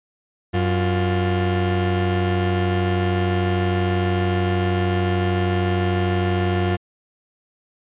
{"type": "tone pair together", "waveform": "30% pulse", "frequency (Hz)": [93.2, 352.8], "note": ["F#2", "F4"], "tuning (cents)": [13, 18], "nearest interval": "octave + major seventh", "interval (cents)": 2305, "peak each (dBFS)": [-17, -20], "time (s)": [0.53, 6.77], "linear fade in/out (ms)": 20, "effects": ["resampled to 8000 Hz"]}